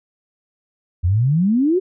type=exponential sweep; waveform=sine; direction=up; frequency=82.1 to 389.9 Hz; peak=-13 dBFS; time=1.03-1.8 s; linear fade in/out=20 ms; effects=none